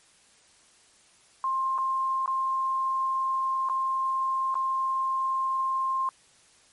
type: tone with dropouts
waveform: sine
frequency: 1058 Hz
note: C6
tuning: 19 cents sharp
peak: -24 dBFS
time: 1.44-6.09 s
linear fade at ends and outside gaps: 1 ms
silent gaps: 1.78-1.785 / 2.26-2.277 / 3.688-3.697 / 4.543-4.553 s
effects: white hiss -59 dBFS RMS until 6.72 s + MP3 48 kbps